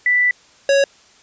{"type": "tone pair in turn", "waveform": ["sine", "square"], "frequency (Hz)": [1977, 554.8], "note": ["B6", "C#5"], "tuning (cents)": [1, 1], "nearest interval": "octave + minor seventh", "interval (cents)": 2200, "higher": "first", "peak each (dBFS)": -12, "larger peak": "neither", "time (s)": [[0.06, 0.31], [0.69, 0.84]], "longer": "first", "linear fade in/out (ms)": 2, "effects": ["white hiss -50 dBFS RMS until 1.22 s", "resampled to 16000 Hz"]}